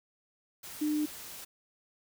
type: tone in noise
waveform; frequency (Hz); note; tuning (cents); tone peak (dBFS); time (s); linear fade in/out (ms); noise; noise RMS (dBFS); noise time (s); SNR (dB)
sine; 301.5; D4; +46; -27; 0.81-1.06; 10; white; -45; 0.63-1.45; +15
effects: none